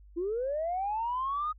sine linear sweep, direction up, 327.5 to 1259 Hz, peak -28 dBFS, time 0.16-1.53 s, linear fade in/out 20 ms, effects tanh soft clip ceiling -24 dBFS + added 50 Hz sine -51 dBFS peak until 1.58 s

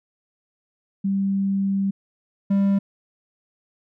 sine / triangle tone pair in turn, 195.9 / 197.83 Hz, G3 / G3, -1 / +16 cents, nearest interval unison, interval 17 cents, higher second, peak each -19 / -14 dBFS, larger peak second, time 1.04-1.91 / 2.5-2.79 s, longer first, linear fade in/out 10 ms, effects none

